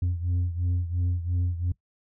sine beating tone pair, 87.7 / 90.6 Hz, F2 / F#2, +8 / -36 cents, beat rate 2.9 Hz, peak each -23 / -27 dBFS, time 0.02-1.72 s, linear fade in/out 5 ms, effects noise-tail reverb RT60 0.1 s tail -21 dB re dry + tanh soft clip ceiling -21 dBFS

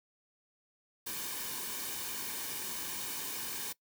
white noise with comb filter, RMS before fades -39 dBFS, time 1.06-3.73 s, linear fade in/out 10 ms, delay 1.5 ms, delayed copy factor -0.6, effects noise-tail reverb RT60 0.1 s tail -21 dB re dry

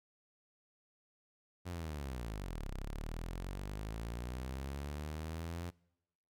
sawtooth linear two-way sweep, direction down then up, 91.5 to 31.74 to 87.6 Hz, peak -36 dBFS, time 1.65-5.71 s, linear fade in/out 20 ms, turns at 2.7 s, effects noise-tail reverb RT60 0.9 s tail -25 dB re dry

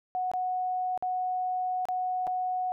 sine tone with dropouts, 736 Hz, F#5, 9 cents flat, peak -27 dBFS, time 0.15-2.72 s, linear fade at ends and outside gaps 0 ms, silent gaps 0.315-0.336 / 0.976-1.025 / 1.854-1.886 / 2.269-2.275 s, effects none

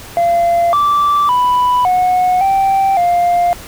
sine tone with pitch steps, 687 / 1166 / 990 / 731 / 779 / 701 Hz, F5 / D6 / B5 / F#5 / G5 / F5, -29 / -13 / +4 / -21 / -11 / +6 cents, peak -7 dBFS, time 0.17-3.53 s, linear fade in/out 0 ms, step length 560 ms, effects tanh soft clip ceiling -8 dBFS + pink hiss -33 dBFS RMS until 3.67 s

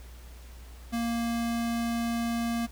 square tone, 233.1 Hz, A#3, in tune, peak -28 dBFS, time 0.92-2.67 s, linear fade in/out 20 ms, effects added 60 Hz sine -44 dBFS peak until 2.71 s + pink hiss -54 dBFS RMS until 2.71 s

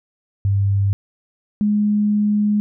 sine tone pair in turn, 99.3 / 208.5 Hz, G2 / G#3, +23 / +7 cents, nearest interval octave + minor second, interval 1284 cents, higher second, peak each -14 dBFS, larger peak neither, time 0.45-0.93 / 1.61-2.6 s, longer second, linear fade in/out 0 ms, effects none

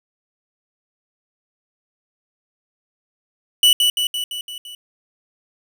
45% pulse tone with echo, 2960 Hz, F#7, in tune, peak -9 dBFS, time 3.63-3.73 s, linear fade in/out 2 ms, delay 170 ms, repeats 6, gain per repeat -4 dB, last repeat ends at 4.75 s, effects none

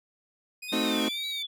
sawtooth tone with pitch glide, 2489 to 2282 Hz, D#7 to C#7, 0 to +50 cents, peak -34 dBFS, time 0.62-1.43 s, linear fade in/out 10 ms, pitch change -150 cents, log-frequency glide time 0.78-1.25 s
sine tone with vibrato, 3589 Hz, A7, 34 cents sharp, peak -31 dBFS, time 0.68-1.47 s, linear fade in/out 20 ms, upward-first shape triangle, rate 2.1 Hz, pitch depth 150 cents each way
35% pulse chord, A diminished seventh, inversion none, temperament equal, 220 / 261.6 / 311.1 / 370 Hz, A3 / C4 / Eb4 / Gb4, 0 / 0 / 0 / 0 cents, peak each -29 / -29 / -29 / -35 dBFS, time 0.72-1.09 s, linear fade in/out 10 ms
effects none

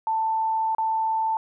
sine tone with dropouts, 887 Hz, A5, 14 cents sharp, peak -21 dBFS, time 0.07-1.37 s, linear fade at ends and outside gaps 1 ms, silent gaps 0.749-0.783 s, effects none

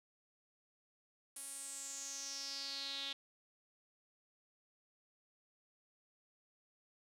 sawtooth tone with band-pass filter sweep, 276.1 Hz, C#4, 7 cents flat, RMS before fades -45 dBFS, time 1.36-3.13 s, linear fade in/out 5 ms, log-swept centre 10000 to 3500 Hz, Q 5.9, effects none

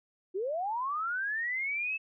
sine linear sweep, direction up, 349.2 to 2637 Hz, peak -30 dBFS, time 0.34-1.98 s, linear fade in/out 20 ms, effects none

